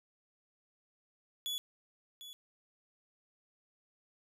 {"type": "tone with echo", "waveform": "40% pulse", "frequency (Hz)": 3410, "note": "G#7", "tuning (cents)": 45, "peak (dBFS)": -34, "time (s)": [1.46, 1.58], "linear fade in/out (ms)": 0, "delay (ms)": 750, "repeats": 1, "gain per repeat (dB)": -12, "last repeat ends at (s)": 2.33, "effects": []}